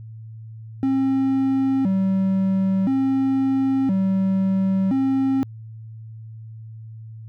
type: tone with vibrato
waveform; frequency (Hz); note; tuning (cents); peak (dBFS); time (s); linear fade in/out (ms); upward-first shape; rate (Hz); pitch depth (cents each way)
triangle; 226.4; A3; +50; -15; 0.83-5.43; 0; square; 0.49; 290
effects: added 111 Hz sine -35 dBFS peak until 7.28 s